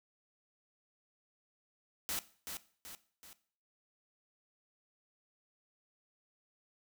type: noise with echo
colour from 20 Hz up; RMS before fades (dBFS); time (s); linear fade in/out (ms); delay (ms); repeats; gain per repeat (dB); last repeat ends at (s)
white; -37; 2.09-2.19; 0; 380; 3; -6; 3.33
effects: noise-tail reverb RT60 0.5 s tail -17 dB re dry